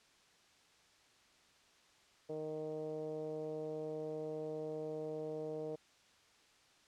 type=tone with low-pass filter; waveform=10% pulse; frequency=155 Hz; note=D#3; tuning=6 cents flat; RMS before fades=-42 dBFS; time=2.29-5.76 s; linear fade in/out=10 ms; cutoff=520 Hz; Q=5; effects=white hiss -67 dBFS RMS until 6.87 s + low-pass 6000 Hz 12 dB/octave